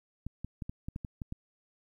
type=clicks; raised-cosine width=5 ms; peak=-25 dBFS; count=9; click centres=0.266 / 0.446 / 0.622 / 0.695 / 0.885 / 0.961 / 1.048 / 1.218 / 1.324 s; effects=11-bit